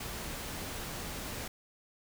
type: noise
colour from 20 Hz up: pink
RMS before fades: -40 dBFS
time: 0-1.48 s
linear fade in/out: 5 ms
effects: none